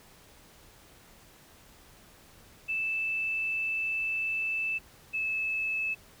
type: tone pair in turn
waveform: sine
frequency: 2637 / 2608 Hz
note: E7 / E7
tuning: 0 / -19 cents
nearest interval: unison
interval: 19 cents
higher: first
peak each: -28 dBFS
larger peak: neither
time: 2.68-4.79 / 5.13-5.95 s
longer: first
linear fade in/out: 20 ms
effects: pink hiss -56 dBFS RMS until 6.2 s